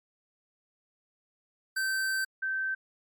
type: tone pair in turn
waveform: square / sine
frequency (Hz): 1550 / 1550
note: G6 / G6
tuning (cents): -20 / -20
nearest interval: unison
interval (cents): 0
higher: neither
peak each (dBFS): -28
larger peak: neither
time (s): 1.76-2.25 / 2.42-2.75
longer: first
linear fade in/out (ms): 10
effects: MP3 96 kbps